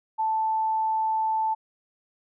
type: tone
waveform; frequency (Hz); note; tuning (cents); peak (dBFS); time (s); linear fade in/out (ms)
sine; 880; A5; 0; -22; 0.18-1.55; 20
effects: none